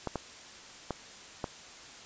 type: clicks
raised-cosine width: 1 ms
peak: -18 dBFS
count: 4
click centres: 0.073 / 0.157 / 0.907 / 1.442 s
effects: white hiss -49 dBFS RMS until 2.05 s + resampled to 16000 Hz